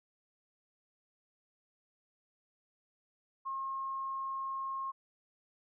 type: tone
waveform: sine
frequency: 1075 Hz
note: C6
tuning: 47 cents sharp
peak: -35 dBFS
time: 3.45-4.92 s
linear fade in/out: 20 ms
effects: none